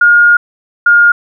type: tone pair in turn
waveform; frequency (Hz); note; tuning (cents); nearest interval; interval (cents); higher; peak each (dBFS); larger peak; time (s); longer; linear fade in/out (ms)
sine; 1425 / 1418.5; F6 / F6; +34 / +27; unison; 7; first; -3; neither; 0.01-0.37 / 0.86-1.12; first; 5
effects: none